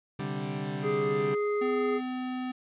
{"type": "chord", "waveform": "30% pulse", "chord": "C suspended second", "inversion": "none", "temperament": "equal", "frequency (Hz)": [130.81, 146.83, 196], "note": ["C3", "D3", "G3"], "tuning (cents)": [0, 0, 0], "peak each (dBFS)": [-36, -32, -33], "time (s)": [0.19, 1.35], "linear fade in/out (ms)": 5}
{"type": "harmonic tone", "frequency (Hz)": 415.3, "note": "G#4", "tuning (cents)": 0, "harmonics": [1, 3, 5], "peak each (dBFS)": [-26, -36, -40], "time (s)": [0.82, 2.01], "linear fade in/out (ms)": 50}
{"type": "tone", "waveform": "square", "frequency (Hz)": 254.3, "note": "C4", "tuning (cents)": -49, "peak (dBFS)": -32, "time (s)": [1.61, 2.52], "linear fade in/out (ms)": 10}
{"effects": ["resampled to 8000 Hz", "10-bit"]}